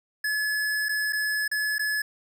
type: tone with dropouts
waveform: square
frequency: 1709 Hz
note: G#6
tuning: 49 cents sharp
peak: -25 dBFS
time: 0.24-2.02 s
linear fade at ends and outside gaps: 5 ms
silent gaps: 0.886-0.891 / 1.125-1.13 / 1.479-1.514 / 1.783-1.793 s
effects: none

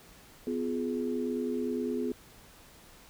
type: chord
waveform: sine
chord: F diminished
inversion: second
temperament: just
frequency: 251.4 / 349.2 / 419.1 Hz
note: Cb4 / F4 / Ab4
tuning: +31 / 0 / +16 cents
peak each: -32 / -36 / -34 dBFS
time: 0.47-2.12 s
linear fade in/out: 2 ms
effects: pink hiss -55 dBFS RMS until 3.09 s

